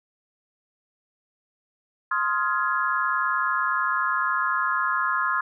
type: chord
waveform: sine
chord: F minor seventh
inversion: second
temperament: just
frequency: 1047.7 / 1257.2 / 1396.9 / 1676.3 Hz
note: C6 / Eb6 / F6 / Ab6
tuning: +2 / +18 / 0 / +16 cents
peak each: -26 / -27 / -27 / -28 dBFS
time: 2.11-5.41 s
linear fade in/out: 5 ms
effects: none